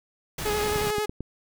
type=noise; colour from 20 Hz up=pink; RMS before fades=-32 dBFS; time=0.38-0.91 s; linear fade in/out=5 ms
type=tone with vibrato; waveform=sawtooth; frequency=420 Hz; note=G#4; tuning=19 cents sharp; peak=-21 dBFS; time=0.45-1.06 s; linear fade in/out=10 ms; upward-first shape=square; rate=11 Hz; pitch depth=20 cents each way
type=click train; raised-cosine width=3 ms; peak=-19 dBFS; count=5; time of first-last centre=0.76-1.206 s; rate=8.96 Hz
effects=none